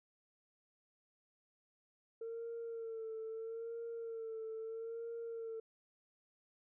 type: tone with vibrato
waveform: sine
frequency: 453.5 Hz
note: A#4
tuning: 48 cents flat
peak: -40 dBFS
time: 2.21-5.6 s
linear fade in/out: 5 ms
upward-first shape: sine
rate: 0.77 Hz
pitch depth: 39 cents each way
effects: tanh soft clip ceiling -38 dBFS